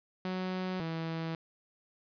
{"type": "tone pair in turn", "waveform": "sawtooth", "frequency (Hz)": [185.1, 163.36], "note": ["F#3", "E3"], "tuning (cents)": [1, -15], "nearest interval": "major second", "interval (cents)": 216, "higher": "first", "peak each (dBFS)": [-29, -30], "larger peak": "first", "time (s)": [[0.25, 0.8], [0.8, 1.35]], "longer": "neither", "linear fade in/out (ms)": 2, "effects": ["resampled to 11025 Hz", "11-bit"]}